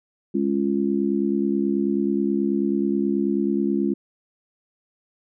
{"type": "chord", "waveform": "sine", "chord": "Db major", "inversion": "second", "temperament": "just", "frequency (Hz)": [207.9, 277.2, 346.5], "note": ["Ab3", "Db4", "F4"], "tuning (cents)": [2, 0, -14], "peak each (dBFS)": [-23, -24, -24], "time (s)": [0.34, 3.94], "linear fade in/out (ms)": 10, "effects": []}